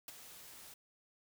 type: noise with ADSR envelope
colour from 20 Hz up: white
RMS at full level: -44 dBFS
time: 0.08-0.74 s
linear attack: 3 ms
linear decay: 21 ms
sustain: -10 dB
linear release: 4 ms
effects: none